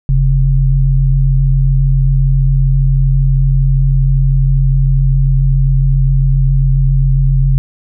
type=tone pair together; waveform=sine; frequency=42.62 / 135.3 Hz; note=F1 / C#3; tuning=-41 / -42 cents; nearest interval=octave + minor sixth; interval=1999 cents; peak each=-10 dBFS; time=0.09-7.58 s; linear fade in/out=0 ms; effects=none